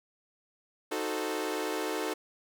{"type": "chord", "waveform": "sawtooth", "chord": "D# diminished seventh", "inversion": "none", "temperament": "equal", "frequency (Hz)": [311.1, 370, 440, 523.3], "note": ["D#4", "F#4", "A4", "C5"], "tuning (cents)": [0, 0, 0, 0], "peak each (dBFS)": [-32, -33, -31, -36], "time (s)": [0.91, 2.14], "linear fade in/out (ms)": 10, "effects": []}